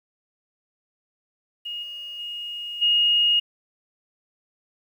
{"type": "tone with level steps", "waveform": "sine", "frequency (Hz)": 2864, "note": "F7", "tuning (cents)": 43, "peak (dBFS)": [-29, -33, -30, -16], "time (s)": [1.65, 3.4], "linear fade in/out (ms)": 10, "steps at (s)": [1.82, 2.18, 2.81], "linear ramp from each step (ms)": 20, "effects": ["9-bit"]}